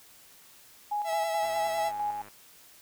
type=tone with tremolo; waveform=sine; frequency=830.6 Hz; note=G#5; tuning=in tune; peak=-27 dBFS; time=0.91-2.22 s; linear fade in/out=10 ms; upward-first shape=square; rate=4.6 Hz; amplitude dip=45%
type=tone with vibrato; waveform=45% pulse; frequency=659.3 Hz; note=E5; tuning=in tune; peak=-30 dBFS; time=1.04-1.92 s; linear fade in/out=50 ms; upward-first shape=sine; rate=10 Hz; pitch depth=29 cents each way
type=click train; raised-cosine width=0.5 ms; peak=-34 dBFS; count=89; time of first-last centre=1.43-2.284 s; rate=103 Hz
effects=white hiss -55 dBFS RMS until 2.81 s